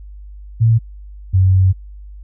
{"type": "tone pair in turn", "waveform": "sine", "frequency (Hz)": [113.5, 94.05], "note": ["A#2", "F#2"], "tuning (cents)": [-46, 29], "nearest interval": "minor third", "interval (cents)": 325, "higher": "first", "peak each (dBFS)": -8, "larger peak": "neither", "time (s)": [[0.6, 0.79], [1.33, 1.73]], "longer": "second", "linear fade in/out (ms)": 20, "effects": ["added 50 Hz sine -32 dBFS peak until 2.23 s"]}